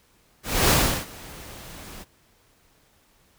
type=noise with ADSR envelope; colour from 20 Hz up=pink; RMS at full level=-17 dBFS; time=0.43-2.05 s; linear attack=270 ms; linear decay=350 ms; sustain=-24 dB; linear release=34 ms; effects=pink hiss -61 dBFS RMS until 3.38 s